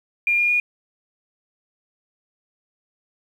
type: tone with pitch steps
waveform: sine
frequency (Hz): 2401 / 2420 / 2440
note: D7 / D#7 / D#7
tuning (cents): +38 / -49 / -34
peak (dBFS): -16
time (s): 0.27-0.6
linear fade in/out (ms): 2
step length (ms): 110
effects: 8-bit